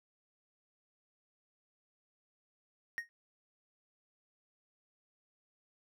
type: tone with exponential decay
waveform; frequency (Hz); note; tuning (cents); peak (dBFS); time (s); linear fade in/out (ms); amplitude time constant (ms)
triangle; 1864.7; A#6; 0; -29; 2.98-3.09; 0; 22
effects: none